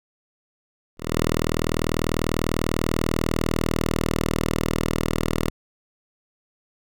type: tone with ADSR envelope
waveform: 5% pulse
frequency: 40.11 Hz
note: E1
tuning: 47 cents flat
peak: -8 dBFS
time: 0.97-5.5 s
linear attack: 220 ms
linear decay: 360 ms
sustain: -2 dB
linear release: 4 ms
effects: none